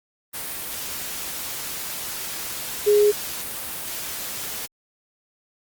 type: tone in noise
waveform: sine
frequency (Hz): 415.3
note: G#4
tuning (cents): 0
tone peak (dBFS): -13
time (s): 2.86-3.12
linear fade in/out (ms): 20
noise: white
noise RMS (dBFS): -31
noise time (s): 0.33-4.67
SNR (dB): +15
effects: Opus 32 kbps